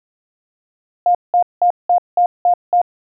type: tone bursts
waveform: sine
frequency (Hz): 708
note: F5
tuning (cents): +23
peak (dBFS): -9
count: 7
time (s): 1.06-2.816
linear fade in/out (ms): 2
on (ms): 88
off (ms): 190
effects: none